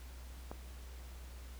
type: click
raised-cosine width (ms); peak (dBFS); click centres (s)
1; -29; 0.515
effects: added 62 Hz sine -47 dBFS peak until 1.59 s + pink hiss -58 dBFS RMS until 1.59 s